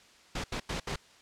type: noise bursts at uneven times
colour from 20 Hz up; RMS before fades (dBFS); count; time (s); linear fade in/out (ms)
pink; -34; 4; 0.35-0.44 / 0.52-0.6 / 0.69-0.8 / 0.87-0.96; 5
effects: white hiss -58 dBFS RMS until 1.21 s + low-pass 6000 Hz 12 dB/octave